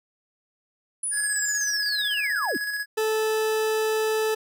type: linear sweep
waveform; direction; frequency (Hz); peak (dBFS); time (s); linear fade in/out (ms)
sine; down; 10080 to 210; -25; 1.03-2.57; 5
type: tone with tremolo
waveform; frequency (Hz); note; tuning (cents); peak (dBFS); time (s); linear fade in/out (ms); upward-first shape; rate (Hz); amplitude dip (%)
square; 1675; G#6; +14; -26; 1.11-2.86; 50; square; 16; 35
type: tone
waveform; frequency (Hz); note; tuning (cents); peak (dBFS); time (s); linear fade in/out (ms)
40% pulse; 436.4; A4; -14; -21; 2.97-4.35; 10
effects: none